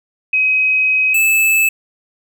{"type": "tone pair in turn", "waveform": ["sine", "square"], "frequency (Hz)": [2532, 2618], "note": ["D#7", "E7"], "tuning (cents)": [30, -13], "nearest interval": "minor second", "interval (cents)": 57, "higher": "second", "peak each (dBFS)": -11, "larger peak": "neither", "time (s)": [[0.33, 1.14], [1.14, 1.69]], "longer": "first", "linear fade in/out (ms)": 5, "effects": []}